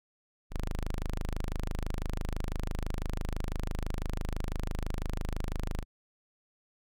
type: tone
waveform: sawtooth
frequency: 26 Hz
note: G#0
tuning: 3 cents sharp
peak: -27 dBFS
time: 0.5-5.85 s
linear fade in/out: 50 ms
effects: none